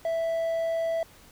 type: tone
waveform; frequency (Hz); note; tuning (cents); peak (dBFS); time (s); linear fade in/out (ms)
triangle; 659.3; E5; 0; -23; 0.05-1.03; 2
effects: pink hiss -54 dBFS RMS until 1.31 s